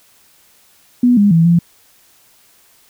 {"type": "tone with pitch steps", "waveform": "sine", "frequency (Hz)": [245.3, 203.7, 165, 170.8], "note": ["B3", "G#3", "E3", "F3"], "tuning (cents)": [-12, -33, 2, -38], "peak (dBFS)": -7, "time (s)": [1.03, 1.59], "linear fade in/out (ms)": 5, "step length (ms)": 140, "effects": ["white hiss -51 dBFS RMS until 2.89 s"]}